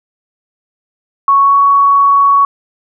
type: tone with pitch glide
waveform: sine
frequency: 1108.7 to 1119 Hz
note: C#6 to C#6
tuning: 0 to +16 cents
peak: -5 dBFS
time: 1.28-2.45 s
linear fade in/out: 2 ms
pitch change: +16 cents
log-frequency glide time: 1.4-1.58 s
effects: none